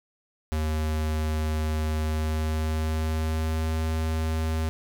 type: tone with pitch glide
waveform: square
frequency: 77.78 to 79.69 Hz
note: D#2 to D#2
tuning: 0 to +42 cents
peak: -25 dBFS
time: 0.52-4.69 s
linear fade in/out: 0 ms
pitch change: +42 cents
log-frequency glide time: 1.99-3.77 s
effects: none